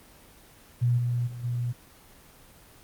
sine tone with level steps, 121.2 Hz, B2, 32 cents flat, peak -20 / -24 / -35 / -26 dBFS, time 0.81-1.73 s, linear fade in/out 20 ms, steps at 0.97 / 1.26 / 1.43 s, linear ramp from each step 20 ms, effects pink hiss -53 dBFS RMS until 2.83 s + Opus 24 kbps

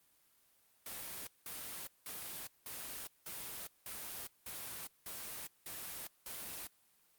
white noise bursts, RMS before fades -45 dBFS, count 10, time 0.86-6.67 s, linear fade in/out 2 ms, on 410 ms, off 190 ms, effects white hiss -71 dBFS RMS until 7.18 s + Opus 32 kbps

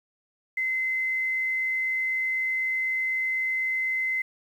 sine tone with quantisation, 2056 Hz, C7, 31 cents flat, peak -24 dBFS, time 0.57-4.22 s, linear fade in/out 5 ms, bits 9, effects none

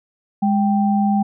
sine tone pair together, 205.9 / 784 Hz, G#3 / G5, -15 / 0 cents, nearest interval octave + major seventh, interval 2315 cents, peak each -15 / -20 dBFS, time 0.42-1.23 s, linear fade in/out 10 ms, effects none

